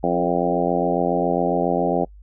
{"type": "harmonic tone with a mistuned harmonic", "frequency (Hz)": 87.31, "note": "F2", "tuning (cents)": 0, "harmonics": [2, 3, 4, 5, 6, 7, 8, 9], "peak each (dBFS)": [-26, -26, -26, -26, -26, -26, -26, -26], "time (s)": [0.03, 2.05], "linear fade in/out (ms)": 10, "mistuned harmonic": 4, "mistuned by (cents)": -15, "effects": ["noise-tail reverb RT60 0.1 s tail -25 dB re dry", "added 50 Hz sine -41 dBFS peak until 2.22 s"]}